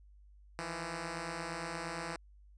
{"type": "beating tone pair", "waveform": "5% pulse", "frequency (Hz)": [160, 168.6], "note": ["D#3", "E3"], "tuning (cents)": [49, 39], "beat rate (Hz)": 8.6, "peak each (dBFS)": [-33, -28], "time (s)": [0.59, 2.16], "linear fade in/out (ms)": 0, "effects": ["added 50 Hz sine -56 dBFS peak until 2.57 s", "resampled to 22050 Hz"]}